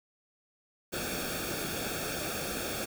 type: noise with comb filter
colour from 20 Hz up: pink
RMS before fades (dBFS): -35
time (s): 0.92-2.86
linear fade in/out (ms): 20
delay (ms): 1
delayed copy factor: -0.75
effects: none